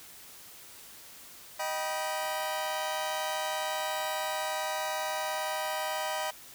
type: chord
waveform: sawtooth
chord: Eb augmented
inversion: none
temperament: just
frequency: 622.3 / 777.8 / 972.3 Hz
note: Eb5 / G5 / B5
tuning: 0 / -14 / -27 cents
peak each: -31 / -32 / -32 dBFS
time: 1.59-6.31 s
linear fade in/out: 10 ms
effects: white hiss -50 dBFS RMS until 6.54 s